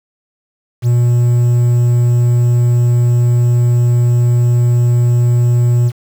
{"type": "tone with quantisation", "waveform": "triangle", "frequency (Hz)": 120.5, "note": "B2", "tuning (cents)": -42, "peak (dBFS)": -6, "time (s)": [0.82, 5.92], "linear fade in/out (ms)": 50, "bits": 6, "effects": []}